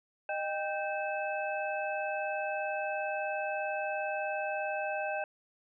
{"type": "tone cluster", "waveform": "sine", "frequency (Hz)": [616, 793, 1553, 2605], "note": ["D#5", "G5", "G6", "E7"], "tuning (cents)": [-17, 20, -17, -21], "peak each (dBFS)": [-35, -36, -39, -40], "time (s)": [0.29, 5.24], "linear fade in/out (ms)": 2, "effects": []}